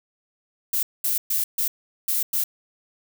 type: noise bursts at uneven times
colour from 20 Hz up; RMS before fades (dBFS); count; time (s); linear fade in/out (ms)
violet; -23; 6; 0.73-0.83 / 1.04-1.18 / 1.3-1.44 / 1.58-1.68 / 2.08-2.23 / 2.33-2.44; 5
effects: none